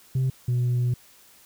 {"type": "tone pair in turn", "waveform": "sine", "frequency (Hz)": [130.81, 122.9], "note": ["C3", "B2"], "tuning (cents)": [0, -8], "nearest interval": "minor second", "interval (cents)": 108, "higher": "first", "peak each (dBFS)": -18, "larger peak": "neither", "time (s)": [[0.15, 0.3], [0.48, 0.94]], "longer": "second", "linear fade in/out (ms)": 5, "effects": ["tanh soft clip ceiling -19 dBFS", "white hiss -54 dBFS RMS until 1.45 s"]}